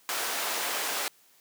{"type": "high-pass noise", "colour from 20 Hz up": "pink", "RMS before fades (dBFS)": -31, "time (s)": [0.09, 1.08], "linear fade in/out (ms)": 0, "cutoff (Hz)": 630, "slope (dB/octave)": 12, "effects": ["white hiss -61 dBFS RMS until 1.4 s", "high-pass 150 Hz 12 dB/octave"]}